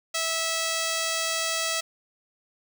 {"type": "tone", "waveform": "5% pulse", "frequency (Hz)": 653, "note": "E5", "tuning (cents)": -17, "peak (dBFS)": -14, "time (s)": [0.14, 1.81], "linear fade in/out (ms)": 10, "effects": []}